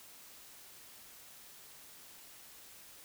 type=silence; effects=white hiss -55 dBFS RMS until 3.04 s